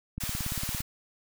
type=click train; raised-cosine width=5 ms; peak=-22 dBFS; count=12; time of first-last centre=0.18-0.805 s; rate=17.6 Hz
type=high-pass noise; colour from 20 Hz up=white; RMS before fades=-35 dBFS; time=0.2-0.82 s; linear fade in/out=10 ms; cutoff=630 Hz; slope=12 dB/octave
effects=none